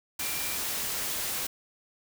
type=tone in noise; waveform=sine; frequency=2364 Hz; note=D7; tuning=11 cents sharp; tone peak=-40 dBFS; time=0.2-0.57 s; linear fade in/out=5 ms; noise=white; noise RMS=-32 dBFS; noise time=0.19-1.47 s; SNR=-11 dB; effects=none